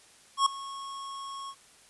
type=tone with ADSR envelope; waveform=square; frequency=1097 Hz; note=C#6; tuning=18 cents flat; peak=-19 dBFS; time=0.37-1.55 s; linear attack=91 ms; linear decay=4 ms; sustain=-19 dB; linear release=58 ms; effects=white hiss -57 dBFS RMS until 1.89 s + resampled to 24000 Hz